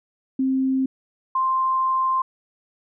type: tone pair in turn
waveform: sine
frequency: 264 / 1047.8 Hz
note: C4 / C6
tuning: +16 / +2 cents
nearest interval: 2 octaves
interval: 2386 cents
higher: second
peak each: -18 / -18 dBFS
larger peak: neither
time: 0.39-0.86 / 1.35-2.22 s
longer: second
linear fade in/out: 5 ms
effects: none